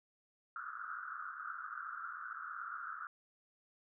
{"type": "band-pass noise", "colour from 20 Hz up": "white", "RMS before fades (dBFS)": -45, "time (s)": [0.56, 3.07], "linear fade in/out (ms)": 2, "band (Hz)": [1200, 1500], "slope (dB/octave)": 96, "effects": []}